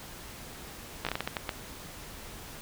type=slowing click train; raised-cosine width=0.3 ms; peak=-14 dBFS; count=9; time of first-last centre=1.05-1.492 s; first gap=16 ms; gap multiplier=1.34; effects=pink hiss -45 dBFS RMS until 2.61 s